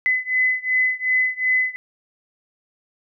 sine beating tone pair, 2018 / 2020.7 Hz, B6 / B6, +37 / +39 cents, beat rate 2.7 Hz, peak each -20 / -21 dBFS, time 0.06-1.76 s, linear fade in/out 0 ms, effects none

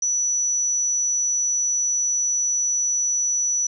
sine tone, 5920 Hz, F#8, in tune, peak -19 dBFS, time 0.02-3.67 s, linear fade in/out 5 ms, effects none

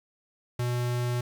square tone, 122.1 Hz, B2, 19 cents flat, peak -27 dBFS, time 0.59-1.21 s, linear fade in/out 5 ms, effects 9-bit

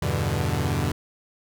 sawtooth chord, E minor seventh, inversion none, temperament equal, 82.41 / 98 / 123.47 / 146.83 Hz, E2 / G2 / B2 / D3, 0 / 0 / 0 / 0 cents, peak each -24 dBFS, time 0.02-0.92 s, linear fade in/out 5 ms, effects none

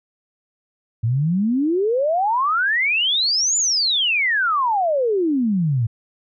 sine exponential two-way sweep, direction up then down, 108 to 7180 to 108 Hz, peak -16 dBFS, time 1.03-5.87 s, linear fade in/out 10 ms, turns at 3.57 s, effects none

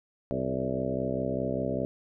harmonic tone with a mistuned harmonic, 65 Hz, C2, 11 cents flat, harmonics 1 / 2 / 3 / 4 / 5 / 6 / 7 / 8 / 9 / 10, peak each -44 / -36 / -36 / -34 / -41 / -36 / -37 / -40 / -34 / -38 dBFS, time 0.31-1.85 s, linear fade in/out 0 ms, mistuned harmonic 9, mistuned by -22 cents, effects none

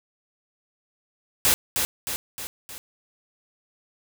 white noise with echo, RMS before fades -19 dBFS, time 1.45-1.54 s, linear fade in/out 0 ms, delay 310 ms, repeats 4, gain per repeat -5 dB, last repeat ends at 2.78 s, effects none

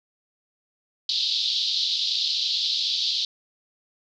white band-pass noise, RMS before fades -25 dBFS, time 1.09-3.25 s, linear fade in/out 2 ms, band 3400 to 4600 Hz, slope 48 dB/octave, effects none

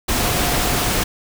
sine tone in noise, 712 Hz, F5, 33 cents sharp, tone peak -29 dBFS, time 0.13-0.91 s, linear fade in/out 10 ms, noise pink, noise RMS -19 dBFS, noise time 0.08-1.04 s, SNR -13 dB, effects none

